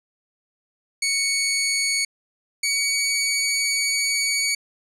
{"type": "tone pair in turn", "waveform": "15% pulse", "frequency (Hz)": [2226, 2253], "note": ["C#7", "C#7"], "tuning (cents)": [7, 28], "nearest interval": "unison", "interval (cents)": 21, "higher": "second", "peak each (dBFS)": -13, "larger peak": "neither", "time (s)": [[1.02, 2.05], [2.63, 4.55]], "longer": "second", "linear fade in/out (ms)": 5, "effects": ["low-pass 11000 Hz 12 dB/octave"]}